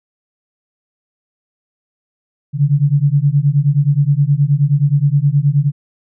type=beating tone pair; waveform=sine; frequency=138.59 / 148.09 Hz; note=C#3 / D3; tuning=0 / +15 cents; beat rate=9.5 Hz; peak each=-13 dBFS; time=2.53-5.72 s; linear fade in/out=50 ms; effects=none